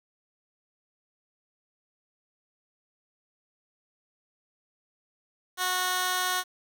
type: tone with high-pass filter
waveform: 15% pulse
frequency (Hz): 366.5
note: F#4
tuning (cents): -16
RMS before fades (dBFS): -28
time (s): 5.57-6.44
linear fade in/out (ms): 50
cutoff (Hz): 1100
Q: 0.56
effects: 8-bit